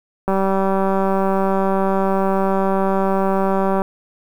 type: click train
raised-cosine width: 1 ms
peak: -6 dBFS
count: 684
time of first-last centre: 0.28-3.819 s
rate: 193 Hz
effects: 7-bit